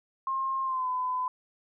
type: tone with pitch glide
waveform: sine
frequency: 1066 to 1009.7 Hz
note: C6 to B5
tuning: +32 to +38 cents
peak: -27 dBFS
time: 0.27-1.28 s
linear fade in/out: 2 ms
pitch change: -94 cents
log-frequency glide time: 0.63-0.88 s
effects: none